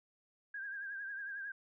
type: tone with vibrato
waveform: sine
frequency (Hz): 1609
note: G6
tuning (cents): +45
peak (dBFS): -40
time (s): 0.54-1.52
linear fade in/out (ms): 5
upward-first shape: triangle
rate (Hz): 11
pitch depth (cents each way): 73
effects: none